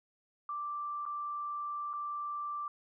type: tone with dropouts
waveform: sine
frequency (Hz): 1174.7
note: D6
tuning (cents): 0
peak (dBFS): -35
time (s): 0.49-2.68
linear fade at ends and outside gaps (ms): 2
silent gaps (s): 1.054-1.062 / 1.932-1.936
effects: none